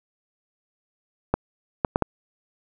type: clicks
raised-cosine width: 1 ms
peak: -5 dBFS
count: 4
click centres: 1.34 / 1.848 / 1.959 / 2.023 s
effects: none